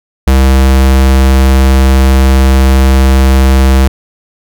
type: tone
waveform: square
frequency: 66.2 Hz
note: C2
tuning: 21 cents sharp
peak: -4 dBFS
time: 0.27-3.88 s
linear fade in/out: 5 ms
effects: none